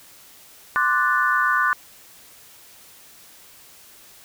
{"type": "chord", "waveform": "sine", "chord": "D dominant seventh", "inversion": "third", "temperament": "equal", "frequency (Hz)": [1046.5, 1174.7, 1480, 1760], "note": ["C6", "D6", "F#6", "A6"], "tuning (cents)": [0, 0, 0, 0], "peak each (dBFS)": [-25, -22, -20, -25], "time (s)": [0.76, 1.73], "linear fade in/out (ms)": 0, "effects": ["white hiss -48 dBFS RMS until 4.24 s"]}